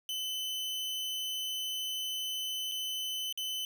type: tone with dropouts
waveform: 40% pulse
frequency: 3031 Hz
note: F#7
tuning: 41 cents sharp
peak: -33 dBFS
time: 0.09-3.65 s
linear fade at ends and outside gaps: 1 ms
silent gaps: 2.715-2.719 / 3.326-3.375 s
effects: none